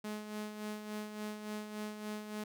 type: tone with tremolo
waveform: sawtooth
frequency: 211.8 Hz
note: G#3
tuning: 34 cents sharp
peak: -34 dBFS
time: 0.04-2.44 s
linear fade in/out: 5 ms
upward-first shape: sine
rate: 3.5 Hz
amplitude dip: 55%
effects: none